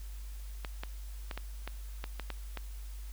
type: clicks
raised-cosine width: 0.3 ms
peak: -22 dBFS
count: 9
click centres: 0.648 / 0.835 / 1.312 / 1.376 / 1.676 / 2.041 / 2.197 / 2.303 / 2.573 s
effects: added 50 Hz sine -40 dBFS peak until 3.12 s + white hiss -57 dBFS RMS until 3.12 s